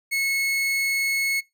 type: tone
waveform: 40% pulse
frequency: 2189 Hz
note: C#7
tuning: 22 cents flat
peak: -21 dBFS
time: 0.11-1.41 s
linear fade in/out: 20 ms
effects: noise-tail reverb RT60 0.2 s tail -20 dB re dry